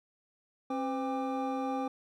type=tone cluster; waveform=triangle; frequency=267.8 / 509 / 800 / 1182 Hz; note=C4 / C5 / G5 / D6; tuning=+40 / -48 / +35 / +11 cents; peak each=-32 / -36 / -34 / -40 dBFS; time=0.7-1.88 s; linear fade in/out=5 ms; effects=none